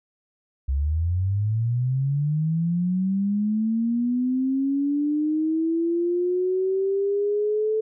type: linear sweep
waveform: sine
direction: up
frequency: 65 to 438.4 Hz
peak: -20 dBFS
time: 0.68-7.81 s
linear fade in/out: 10 ms
effects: none